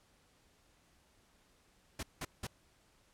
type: noise bursts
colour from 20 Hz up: pink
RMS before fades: -40 dBFS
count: 3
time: 1.99-2.47 s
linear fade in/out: 5 ms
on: 40 ms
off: 180 ms
effects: pink hiss -69 dBFS RMS until 3.13 s + low-pass 11000 Hz 12 dB/octave